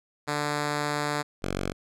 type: tone pair in turn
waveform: 5% pulse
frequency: 147.4 / 46.89 Hz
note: D3 / F#1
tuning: +7 / +24 cents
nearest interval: octave + minor sixth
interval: 1983 cents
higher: first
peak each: -15 / -17 dBFS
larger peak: first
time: 0.27-1.23 / 1.42-1.73 s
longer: first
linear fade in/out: 20 ms
effects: low-pass 10000 Hz 12 dB/octave